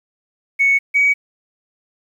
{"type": "tone pair in turn", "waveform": "sine", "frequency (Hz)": [2217, 2262], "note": ["C#7", "C#7"], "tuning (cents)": [0, 34], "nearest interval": "unison", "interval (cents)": 34, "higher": "second", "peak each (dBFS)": -10, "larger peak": "neither", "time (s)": [[0.59, 0.79], [0.94, 1.14]], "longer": "neither", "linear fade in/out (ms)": 20, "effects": ["tanh soft clip ceiling -6 dBFS", "8-bit"]}